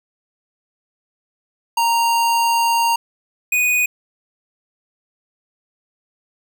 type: tone pair in turn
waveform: square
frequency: 929 / 2480 Hz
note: A#5 / D#7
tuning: -6 / -6 cents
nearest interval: octave + perfect fourth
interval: 1700 cents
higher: second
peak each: -15 dBFS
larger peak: neither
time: 1.77-2.96 / 3.52-3.86 s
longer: first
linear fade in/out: 5 ms
effects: none